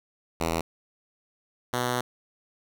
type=tone pair in turn; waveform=5% pulse; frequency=82.41 / 123.48 Hz; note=E2 / B2; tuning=0 / 0 cents; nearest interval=perfect fifth; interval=700 cents; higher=second; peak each=-14 dBFS; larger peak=neither; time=0.4-0.61 / 1.73-2.01 s; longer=second; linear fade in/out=5 ms; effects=none